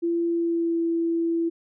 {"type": "tone with pitch glide", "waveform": "sine", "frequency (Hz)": [339.1, 333.7], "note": ["E4", "E4"], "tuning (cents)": [49, 21], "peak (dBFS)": -21, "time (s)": [0.02, 1.5], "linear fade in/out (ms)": 20, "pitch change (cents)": -28, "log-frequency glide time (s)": [0.27, 0.8], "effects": []}